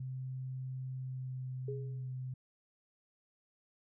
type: tone with pitch glide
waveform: sine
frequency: 130 to 128.58 Hz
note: C3 to C3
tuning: -11 to -30 cents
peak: -38 dBFS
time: 0-2.34 s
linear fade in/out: 5 ms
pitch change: -19 cents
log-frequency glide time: 0.95-1.49 s
type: tone with exponential decay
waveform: sine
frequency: 415.3 Hz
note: G#4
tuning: in tune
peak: -36 dBFS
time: 1.68-2.13 s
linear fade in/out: 5 ms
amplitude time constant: 97 ms
effects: none